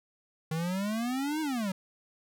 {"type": "exponential two-way sweep", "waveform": "square", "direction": "up then down", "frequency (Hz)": [155.56, 319.8, 182.3], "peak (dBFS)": -30, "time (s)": [0.51, 1.72], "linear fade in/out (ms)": 5, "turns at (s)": 1.41, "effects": []}